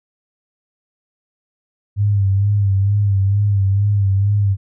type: tone with vibrato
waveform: sine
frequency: 100 Hz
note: G2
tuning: 35 cents sharp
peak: -12 dBFS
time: 1.96-4.57 s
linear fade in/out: 50 ms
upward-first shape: sine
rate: 2.2 Hz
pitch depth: 55 cents each way
effects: none